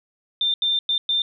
sine tone bursts at uneven times, 3588 Hz, A7, 33 cents sharp, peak -18 dBFS, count 4, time 0.41-0.54 / 0.62-0.79 / 0.89-0.98 / 1.09-1.22 s, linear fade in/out 2 ms, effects none

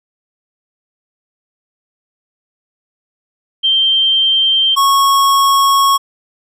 sine / square tone pair in turn, 3145 / 1100.7 Hz, G7 / C#6, +5 / -13 cents, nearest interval octave + tritone, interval 1818 cents, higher first, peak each -9 dBFS, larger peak neither, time 3.63-4.76 / 4.76-5.98 s, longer second, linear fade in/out 20 ms, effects resampled to 32000 Hz

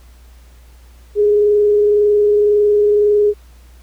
sine tone with frequency modulation, 415.3 Hz, G#4, in tune, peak -9 dBFS, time 1.15-3.34 s, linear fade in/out 50 ms, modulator 21.9 Hz, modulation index 0.21, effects added 60 Hz sine -40 dBFS peak until 3.82 s + pink hiss -52 dBFS RMS until 3.82 s

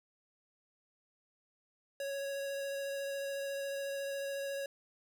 square tone with vibrato, 554.4 Hz, C#5, in tune, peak -37 dBFS, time 2-4.66 s, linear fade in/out 2 ms, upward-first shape sine, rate 14 Hz, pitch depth 10 cents each way, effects none

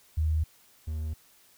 sine / triangle tone pair in turn, 78.3 / 77.91 Hz, D#2 / D#2, +11 / +3 cents, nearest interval unison, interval 8 cents, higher first, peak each -23 / -28 dBFS, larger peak first, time 0.17-0.44 / 0.87-1.14 s, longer neither, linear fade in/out 10 ms, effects white hiss -60 dBFS RMS until 1.57 s

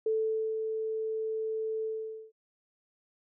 sine tone with ADSR envelope, 440 Hz, A4, in tune, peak -25 dBFS, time 0.06-2.32 s, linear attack 4 ms, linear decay 490 ms, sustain -5 dB, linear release 480 ms, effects none

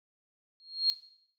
sine tone with exponential growth, 4254 Hz, C8, 28 cents sharp, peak -19 dBFS, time 0.6-0.9 s, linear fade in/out 0 ms, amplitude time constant 65 ms, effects noise-tail reverb RT60 0.7 s tail -18 dB re dry

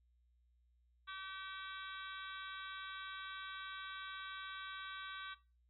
harmonic tone with a mistuned harmonic, 383.3 Hz, G4, 39 cents flat, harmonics 3 / 4 / 5 / 6 / 7 / 8 / 9 / 10, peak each -48 / -49 / -60 / -58 / -61 / -59 / -56 / -55 dBFS, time 1.07-5.35 s, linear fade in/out 20 ms, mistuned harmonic 8, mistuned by +65 cents, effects noise-tail reverb RT60 0.3 s tail -18 dB re dry + added 60 Hz sine -70 dBFS peak until 5.69 s

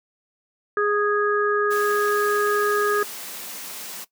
harmonic tone, 414 Hz, G#4, 5 cents flat, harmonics 1 / 3 / 4, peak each -21 / -24 / -25 dBFS, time 0.77-3.03 s, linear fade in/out 2 ms
white high-pass noise, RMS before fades -35 dBFS, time 1.7-4.05 s, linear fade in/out 20 ms, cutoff 160 Hz, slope 48 dB/octave
effects noise-tail reverb RT60 0.1 s tail -17 dB re dry

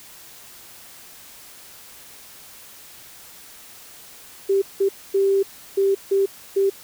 sine tone bursts at uneven times, 392 Hz, G4, in tune, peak -15 dBFS, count 6, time 4.49-4.62 / 4.8-4.89 / 5.14-5.43 / 5.77-5.95 / 6.11-6.26 / 6.56-6.7 s, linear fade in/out 10 ms, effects white hiss -44 dBFS RMS until 6.83 s

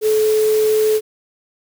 sine tone in noise, 432.1 Hz, A4, 31 cents flat, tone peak -12 dBFS, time 0.01-1.01 s, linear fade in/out 50 ms, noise white, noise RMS -29 dBFS, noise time 0.01-1.01 s, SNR +14 dB, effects none

